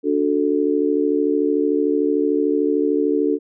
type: chord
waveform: sine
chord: D major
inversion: none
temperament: just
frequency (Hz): 293.7 / 367.1 / 440.5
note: D4 / F#4 / A4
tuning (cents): 0 / -14 / +2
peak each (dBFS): -19 / -22 / -20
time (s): 0.03-3.39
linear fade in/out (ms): 50
effects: none